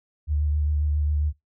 sine tone with vibrato, 74.5 Hz, D2, 25 cents sharp, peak -20 dBFS, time 0.27-1.33 s, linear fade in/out 50 ms, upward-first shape triangle, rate 7.4 Hz, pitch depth 31 cents each way, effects noise-tail reverb RT60 0.2 s tail -24 dB re dry

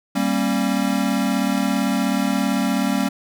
square chord, G diminished, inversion none, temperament equal with one note detuned, 196 / 233.1 / 271.6 Hz, G3 / Bb3 / Db4, 0 / 0 / -35 cents, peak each -23 / -24 / -23 dBFS, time 0.15-3.09 s, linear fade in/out 10 ms, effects none

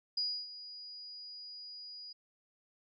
sine tone with ADSR envelope, 4900 Hz, D#8, 27 cents flat, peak -30 dBFS, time 0.17-2.13 s, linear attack 6 ms, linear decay 290 ms, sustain -15 dB, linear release 10 ms, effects none

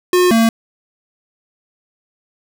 square tone pair in turn, 360.4 / 227 Hz, F#4 / A#3, -45 / -46 cents, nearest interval minor sixth, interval 801 cents, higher first, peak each -10 dBFS, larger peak neither, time 0.13-0.31 / 0.31-0.49 s, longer neither, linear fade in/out 2 ms, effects none

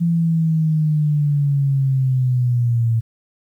sine linear sweep, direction down, 170.2 to 113 Hz, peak -14 dBFS, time 0-3.01 s, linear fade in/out 20 ms, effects 9-bit

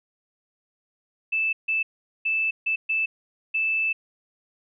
sine tone bursts at uneven times, 2634 Hz, E7, 2 cents flat, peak -21 dBFS, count 6, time 1.32-1.53 / 1.68-1.83 / 2.25-2.51 / 2.66-2.76 / 2.89-3.06 / 3.54-3.93 s, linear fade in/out 10 ms, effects none

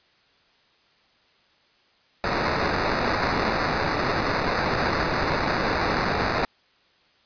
violet noise with sample-and-hold, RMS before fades -24 dBFS, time 2.24-6.45 s, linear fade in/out 0 ms, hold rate 3150 Hz, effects white hiss -61 dBFS RMS until 7.25 s + resampled to 11025 Hz

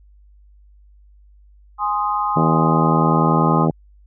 sine chord, Ab major, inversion none, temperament equal, 830.6 / 1046.5 / 1244.5 Hz, Ab5 / C6 / Eb6, 0 / 0 / 0 cents, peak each -22 dBFS, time 1.78-3.68 s, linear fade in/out 50 ms
harmonic tone, 80 Hz, D#2, 49 cents sharp, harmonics 2 / 3 / 4 / 5 / 6 / 7 / 8 / 9 / 10, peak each -17 / -21 / -23 / -25 / -27 / -28 / -29 / -30 / -31 dBFS, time 2.36-3.71 s, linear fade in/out 5 ms
effects added 50 Hz sine -46 dBFS peak until 4.06 s

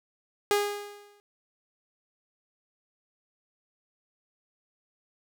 sawtooth tone with exponential decay, 410 Hz, G#4, 22 cents flat, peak -16 dBFS, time 0.51-1.2 s, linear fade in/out 0 ms, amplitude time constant 150 ms, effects none

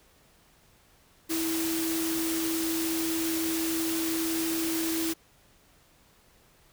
sine tone in noise, 326.8 Hz, E4, 15 cents flat, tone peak -28 dBFS, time 1.29-5.14 s, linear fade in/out 20 ms, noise white, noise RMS -33 dBFS, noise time 1.29-5.14 s, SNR +2 dB, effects pink hiss -61 dBFS RMS until 6.72 s

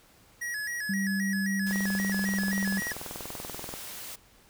square tone with vibrato, 1800 Hz, A6, 39 cents sharp, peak -32 dBFS, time 0.41-2.93 s, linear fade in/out 10 ms, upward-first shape square, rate 3.8 Hz, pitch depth 100 cents each way
sine tone, 196 Hz, G3, in tune, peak -27 dBFS, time 0.89-2.8 s, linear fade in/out 5 ms
white noise, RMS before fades -41 dBFS, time 1.66-4.16 s, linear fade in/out 10 ms
click train, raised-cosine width 1 ms, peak -24 dBFS, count 43, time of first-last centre 1.71-3.739 s, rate 20.7 Hz
effects pink hiss -59 dBFS RMS until 4.49 s

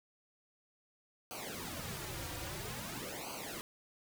pink noise with flanger, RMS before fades -43 dBFS, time 1.31-3.61 s, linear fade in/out 0 ms, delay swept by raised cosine 0.55 to 4.75 ms, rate 0.5 Hz, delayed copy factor -1, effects none

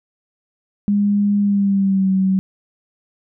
sine tone with pitch glide, 203.8 to 190.15 Hz, G#3 to F#3, -32 to +48 cents, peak -13 dBFS, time 0.88-2.39 s, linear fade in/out 0 ms, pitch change -120 cents, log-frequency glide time 1.4-2.1 s, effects none

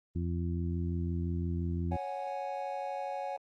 harmonic tone, 85.8 Hz, F2, 30 cents flat, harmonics 1 / 2 / 3 / 4, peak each -32 / -36 / -41 / -42 dBFS, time 0.15-1.97 s, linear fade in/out 10 ms
triangle chord, C# suspended fourth, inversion none, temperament just, 554.4 / 739.2 / 831.5 Hz, C#5 / F#5 / G#5, 0 / -2 / +2 cents, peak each -37 dBFS, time 1.91-3.37 s, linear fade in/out 10 ms
effects Opus 24 kbps

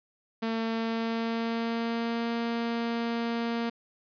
sawtooth tone with pitch glide, 225.9 to 232.8 Hz, A3 to A#3, +46 to -2 cents, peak -24 dBFS, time 0.42-3.7 s, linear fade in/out 10 ms, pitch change +52 cents, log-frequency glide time 0.63-2.32 s, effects resampled to 11025 Hz + 10-bit

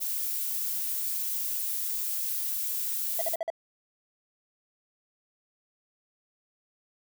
violet noise, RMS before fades -31 dBFS, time 0-3.36 s, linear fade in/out 20 ms
triangle tone bursts, 659.3 Hz, E5, in tune, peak -25 dBFS, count 5, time 3.19-3.502 s, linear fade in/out 2 ms, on 24 ms, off 48 ms
effects none

